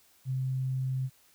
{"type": "tone", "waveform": "sine", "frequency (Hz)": 130.81, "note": "C3", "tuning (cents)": 0, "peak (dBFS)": -28, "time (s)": [0.25, 1.1], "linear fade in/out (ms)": 50, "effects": ["white hiss -63 dBFS RMS until 1.34 s"]}